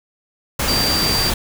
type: tone in noise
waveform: sine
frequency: 4699 Hz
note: D8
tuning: in tune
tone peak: -18 dBFS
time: 0.68-1.3 s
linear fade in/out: 5 ms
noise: pink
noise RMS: -20 dBFS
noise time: 0.59-1.34 s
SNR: -1 dB
effects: none